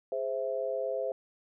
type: chord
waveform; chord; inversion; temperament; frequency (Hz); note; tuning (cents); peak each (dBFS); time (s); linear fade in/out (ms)
sine; Ab augmented; none; equal; 415.3 / 523.3 / 659.3; Ab4 / C5 / E5; 0 / 0 / 0; -37 / -32 / -35; 0.12-1.12; 2
effects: none